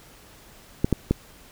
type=clicks; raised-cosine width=3 ms; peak=-6 dBFS; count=3; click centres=0.845 / 0.927 / 1.11 s; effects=pink hiss -50 dBFS RMS until 1.51 s

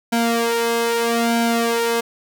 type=tone with flanger; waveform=sawtooth; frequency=232.5 Hz; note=A#3; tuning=4 cents flat; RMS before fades=-19 dBFS; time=0.12-2.01 s; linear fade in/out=10 ms; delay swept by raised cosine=1.3 to 2.4 ms; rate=0.79 Hz; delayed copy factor=+0.85; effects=none

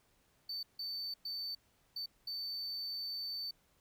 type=tone bursts at uneven times; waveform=triangle; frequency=4545 Hz; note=C#8; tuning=42 cents sharp; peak=-37 dBFS; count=5; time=0.49-0.63 / 0.79-1.14 / 1.25-1.55 / 1.96-2.06 / 2.27-3.51 s; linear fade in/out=5 ms; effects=pink hiss -72 dBFS RMS until 3.8 s

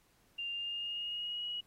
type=tone with pitch glide; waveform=sine; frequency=2794 to 2908 Hz; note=F7 to F#7; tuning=0 to -31 cents; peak=-36 dBFS; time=0.38-1.61 s; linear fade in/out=10 ms; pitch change=+69 cents; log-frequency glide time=0.51-1.45 s; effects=pink hiss -70 dBFS RMS until 1.66 s + AAC 48 kbps

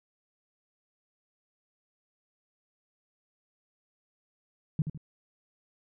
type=tone with echo; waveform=sine; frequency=153.6 Hz; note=D#3; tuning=22 cents flat; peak=-22 dBFS; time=4.79-4.82 s; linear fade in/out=2 ms; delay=78 ms; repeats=2; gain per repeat=-8 dB; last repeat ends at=4.976 s; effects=none

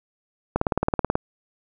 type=click train; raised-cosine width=1 ms; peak=-6 dBFS; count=12; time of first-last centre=0.56-1.155 s; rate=18.5 Hz; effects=none

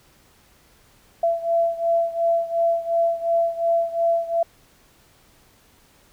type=beating tone pair; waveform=sine; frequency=672 / 674.8 Hz; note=E5 / E5; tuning=+33 / +40 cents; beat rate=2.8 Hz; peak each=-20 / -23 dBFS; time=1.23-4.43 s; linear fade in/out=5 ms; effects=pink hiss -56 dBFS RMS until 6.12 s

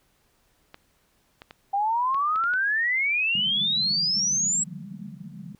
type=clicks; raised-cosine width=0.3 ms; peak=-25 dBFS; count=7; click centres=0.744 / 1.419 / 1.509 / 2.145 / 2.359 / 2.439 / 2.537 s
type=exponential sweep; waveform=sine; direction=up; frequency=781 to 7820 Hz; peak=-21 dBFS; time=1.73-4.64 s; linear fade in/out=10 ms
type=band-pass noise; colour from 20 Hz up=white; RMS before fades=-39 dBFS; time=3.35-5.55 s; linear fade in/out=2 ms; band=140 to 220 Hz; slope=96 dB/octave
effects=pink hiss -66 dBFS RMS until 5.59 s

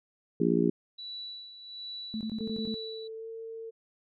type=harmonic tone; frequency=58 Hz; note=A#1; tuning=8 cents flat; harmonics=3 / 4 / 5 / 6 / 7; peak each=-29 / -29 / -29 / -29 / -29 dBFS; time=0.4-0.7 s; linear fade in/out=5 ms
type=tone with tremolo; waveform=sine; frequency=3944 Hz; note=B7; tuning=3 cents flat; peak=-37 dBFS; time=0.98-3.08 s; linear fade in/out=10 ms; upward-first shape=sine; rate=1.3 Hz; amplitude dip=65%
type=tone bursts; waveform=sine; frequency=220 Hz; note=A3; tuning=in tune; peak=-31 dBFS; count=7; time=2.14-2.742 s; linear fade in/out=0 ms; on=68 ms; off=21 ms
type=tone with pitch glide; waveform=sine; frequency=444.4 to 451.4 Hz; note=A4 to A4; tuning=+17 to +44 cents; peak=-38 dBFS; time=2.39-3.71 s; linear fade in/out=20 ms; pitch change=+27 cents; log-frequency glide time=3.15-3.29 s
effects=none

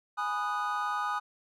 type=chord; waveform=triangle; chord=G# minor seventh; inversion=none; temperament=equal with one note detuned; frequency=830.6 / 987.8 / 1238.1 / 1480 Hz; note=G#5 / B5 / D#6 / F#6; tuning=0 / 0 / -9 / 0 cents; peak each=-33 / -36 / -30 / -36 dBFS; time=0.17-1.2 s; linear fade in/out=20 ms; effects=none

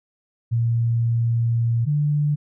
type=tone pair in turn; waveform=sine; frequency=116.54 / 147.49 Hz; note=A#2 / D3; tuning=0 / +8 cents; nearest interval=major third; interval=408 cents; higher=second; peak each=-17 dBFS; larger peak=neither; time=0.51-1.86 / 1.86-2.36 s; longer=first; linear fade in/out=20 ms; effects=none

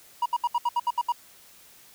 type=tone bursts; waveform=triangle; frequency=958 Hz; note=A#5; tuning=47 cents sharp; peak=-19 dBFS; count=9; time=0.22-1.122 s; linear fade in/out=5 ms; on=38 ms; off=70 ms; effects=white hiss -53 dBFS RMS until 1.94 s

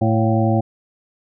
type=harmonic tone with a mistuned harmonic; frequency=111 Hz; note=A2; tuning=16 cents sharp; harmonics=1 / 2 / 3 / 5 / 6 / 7; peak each=-17 / -20 / -22 / -24 / -25 / -25 dBFS; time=0.01-0.61 s; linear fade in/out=10 ms; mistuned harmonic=6; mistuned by=+76 cents; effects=none

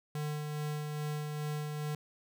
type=tone with tremolo; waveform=square; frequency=150 Hz; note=D3; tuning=37 cents sharp; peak=-34 dBFS; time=0.15-1.95 s; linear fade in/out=2 ms; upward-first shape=sine; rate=2.4 Hz; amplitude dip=30%; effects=none

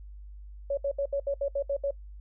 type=tone bursts; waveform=sine; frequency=560 Hz; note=C#5; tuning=18 cents sharp; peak=-25 dBFS; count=9; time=0.7-1.909 s; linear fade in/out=5 ms; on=73 ms; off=69 ms; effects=noise-tail reverb RT60 0.1 s tail -22 dB re dry + added 50 Hz sine -42 dBFS peak until 2.2 s

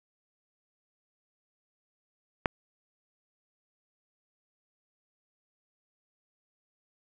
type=click; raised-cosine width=0.5 ms; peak=-9 dBFS; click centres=2.458 s; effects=none

